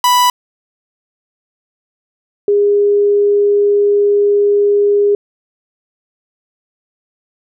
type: tone pair in turn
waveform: 45% pulse / sine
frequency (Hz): 987.8 / 408.4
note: B5 / G#4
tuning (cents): 0 / -29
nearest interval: octave + minor third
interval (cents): 1529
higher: first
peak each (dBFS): -8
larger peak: neither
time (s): 0.04-0.3 / 2.48-5.15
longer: second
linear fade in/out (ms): 2
effects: none